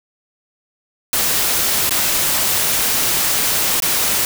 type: noise with dropouts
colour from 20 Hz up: white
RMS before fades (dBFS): -17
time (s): 1.13-4.25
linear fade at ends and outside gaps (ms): 1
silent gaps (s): 1.894-1.908 / 3.802-3.822
effects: none